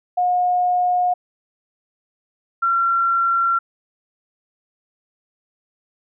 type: tone pair in turn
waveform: sine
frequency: 720 / 1365.5 Hz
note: F#5 / F6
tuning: -47 / -39 cents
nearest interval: major seventh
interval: 1108 cents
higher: second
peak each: -15 / -15 dBFS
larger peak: neither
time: 0.17-1.14 / 2.62-3.59 s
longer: neither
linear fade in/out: 10 ms
effects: none